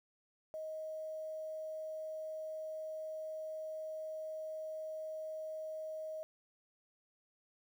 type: tone with quantisation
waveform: sine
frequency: 628 Hz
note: D#5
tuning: 16 cents sharp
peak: -40 dBFS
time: 0.54-6.23 s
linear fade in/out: 0 ms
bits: 11
effects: none